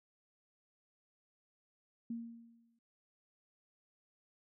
sine tone with exponential decay, 232 Hz, A#3, 8 cents flat, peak -36 dBFS, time 2.1-2.79 s, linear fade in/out 5 ms, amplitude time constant 150 ms, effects none

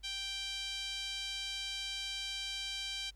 5% pulse tone with band-pass filter, 784 Hz, G5, in tune, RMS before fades -40 dBFS, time 0.03-3.11 s, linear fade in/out 20 ms, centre 3300 Hz, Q 2.2, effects added 50 Hz sine -55 dBFS peak until 3.15 s + pink hiss -74 dBFS RMS until 3.15 s

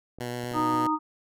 clicks, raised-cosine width 2 ms, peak -30 dBFS, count 6, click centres 0.186 / 0.439 / 0.515 / 0.566 / 0.599 / 0.741 s
10% pulse tone with vibrato, 121.9 Hz, B2, 22 cents flat, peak -23 dBFS, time 0.2-0.87 s, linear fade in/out 5 ms, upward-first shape square, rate 7.9 Hz, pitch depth 10 cents each way
harmonic tone, 309.5 Hz, D#4, 9 cents flat, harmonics 1 / 3 / 4, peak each -27 / -27 / -27 dBFS, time 0.53-0.99 s, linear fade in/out 50 ms
effects none

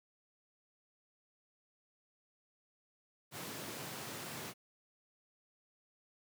pink high-pass noise, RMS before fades -45 dBFS, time 3.31-4.54 s, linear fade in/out 50 ms, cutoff 120 Hz, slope 24 dB/octave, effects none

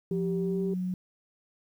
sine tone with pitch glide, 174.61 to 182.87 Hz, F3 to F#3, 0 to -20 cents, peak -28 dBFS, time 0.11-0.94 s, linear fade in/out 2 ms, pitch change +80 cents, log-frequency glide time 0.36-0.62 s
sine tone, 390.5 Hz, G4, 7 cents flat, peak -29 dBFS, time 0.11-0.74 s, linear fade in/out 5 ms
effects tanh soft clip ceiling -18 dBFS + 10-bit

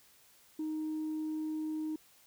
sine tone, 311.1 Hz, D#4, in tune, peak -32 dBFS, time 0.59-1.96 s, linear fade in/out 5 ms, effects tanh soft clip ceiling -31 dBFS + white hiss -63 dBFS RMS until 2.26 s

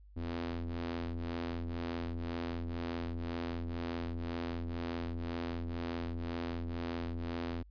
sawtooth ring-modulated tone, 85 Hz, F2, 46 cents flat, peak -29 dBFS, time 0.16-7.63 s, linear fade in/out 10 ms, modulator 169 Hz, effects added 50 Hz sine -54 dBFS peak until 7.7 s + resampled to 11025 Hz

